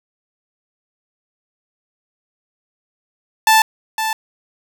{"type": "tone with echo", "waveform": "sawtooth", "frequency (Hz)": 880, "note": "A5", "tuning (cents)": 0, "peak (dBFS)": -5, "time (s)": [3.47, 3.62], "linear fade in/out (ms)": 2, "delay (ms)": 510, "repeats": 1, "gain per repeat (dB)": -9, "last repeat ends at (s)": 4.13, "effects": []}